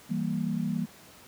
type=chord; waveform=sine; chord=E diminished; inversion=none; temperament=equal; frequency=164.81 / 196 / 233.1 Hz; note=E3 / G3 / Bb3; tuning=0 / 0 / 0 cents; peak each=-31 dBFS; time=0.09-0.86 s; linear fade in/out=20 ms; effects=pink hiss -52 dBFS RMS until 1.27 s + high-pass 100 Hz 12 dB/octave